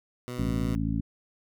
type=tone; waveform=15% pulse; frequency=123.47 Hz; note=B2; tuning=in tune; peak=-28 dBFS; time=0.28-0.75 s; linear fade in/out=0 ms
type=harmonic tone; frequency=55 Hz; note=A1; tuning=in tune; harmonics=1 / 2 / 3 / 4 / 5; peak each=-32 / -32 / -32 / -32 / -32 dBFS; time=0.38-1.01 s; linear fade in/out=10 ms
effects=none